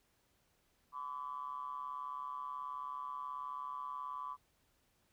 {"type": "ring-modulated tone", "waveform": "triangle", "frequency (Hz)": 69.3, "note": "C#2", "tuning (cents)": 0, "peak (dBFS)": -35, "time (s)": [0.92, 4.37], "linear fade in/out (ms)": 50, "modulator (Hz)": 1080, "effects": ["tanh soft clip ceiling -31 dBFS", "pink hiss -75 dBFS RMS until 5.12 s"]}